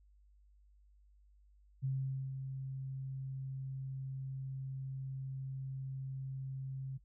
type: tone with ADSR envelope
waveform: sine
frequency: 133.6 Hz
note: C3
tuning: 36 cents sharp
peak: -32 dBFS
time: 1.82-6.98 s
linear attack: 26 ms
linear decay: 470 ms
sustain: -7 dB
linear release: 15 ms
effects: noise-tail reverb RT60 0.1 s tail -18 dB re dry + added 50 Hz sine -62 dBFS peak until 7.04 s